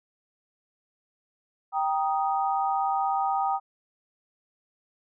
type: chord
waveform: sine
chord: Eb major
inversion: first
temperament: equal with one note detuned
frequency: 784 / 940.4 / 1244.5 Hz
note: G5 / Bb5 / Eb6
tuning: 0 / +15 / 0 cents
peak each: -25 / -30 / -30 dBFS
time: 1.72-3.6 s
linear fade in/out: 50 ms
effects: none